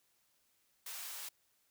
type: high-pass noise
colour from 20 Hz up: white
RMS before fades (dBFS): -45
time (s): 0.86-1.29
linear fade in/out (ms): 5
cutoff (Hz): 790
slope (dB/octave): 12
effects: white hiss -75 dBFS RMS until 1.7 s